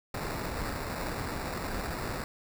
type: noise with sample-and-hold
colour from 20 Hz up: pink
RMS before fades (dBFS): -35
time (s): 0.14-2.24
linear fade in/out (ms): 2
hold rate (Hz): 3150
effects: none